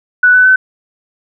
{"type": "tone with pitch steps", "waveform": "sine", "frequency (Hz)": [1482, 1500.1, 1518.4], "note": ["F#6", "F#6", "F#6"], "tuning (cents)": [2, 23, 44], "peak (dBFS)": -4, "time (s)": [0.23, 0.56], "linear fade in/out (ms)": 5, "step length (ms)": 110, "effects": []}